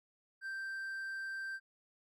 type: tone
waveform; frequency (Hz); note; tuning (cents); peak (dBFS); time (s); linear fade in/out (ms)
triangle; 1568; G6; 0; -37; 0.41-1.6; 50
effects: none